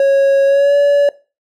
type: tone with pitch glide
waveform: triangle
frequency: 550 to 571.7 Hz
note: C#5 to D5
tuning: -14 to -47 cents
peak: -6 dBFS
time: 0-1.09 s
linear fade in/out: 2 ms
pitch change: +67 cents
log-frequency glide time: 0.45-0.76 s
effects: noise-tail reverb RT60 0.3 s tail -19 dB re dry